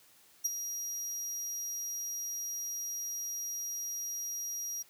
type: tone with ADSR envelope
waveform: 35% pulse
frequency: 5720 Hz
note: F8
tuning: 41 cents sharp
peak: -23 dBFS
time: 0.44-4.83 s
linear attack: 16 ms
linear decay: 19 ms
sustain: -10 dB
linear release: 14 ms
effects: white hiss -62 dBFS RMS until 4.89 s + high-pass 60 Hz 12 dB/octave